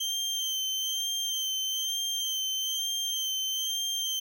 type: tone with vibrato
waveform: 30% pulse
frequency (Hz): 3136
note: G7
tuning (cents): 0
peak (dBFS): -26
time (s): 0-4.2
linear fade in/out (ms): 10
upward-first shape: sine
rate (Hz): 1.1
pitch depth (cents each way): 24
effects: none